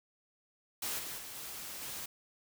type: noise with level steps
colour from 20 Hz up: white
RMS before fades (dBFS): -37 / -42 / -46 / -44 / -42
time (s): 0.82-2.06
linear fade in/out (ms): 5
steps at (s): 0.98 / 1.17 / 1.35 / 1.81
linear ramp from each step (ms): 20
effects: none